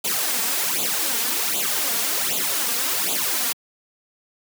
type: noise with flanger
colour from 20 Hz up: white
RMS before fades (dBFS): -23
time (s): 0.04-3.53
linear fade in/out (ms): 10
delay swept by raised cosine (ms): 0.27 to 4.37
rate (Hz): 1.3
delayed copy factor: +0.8
effects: high-pass 200 Hz 12 dB/octave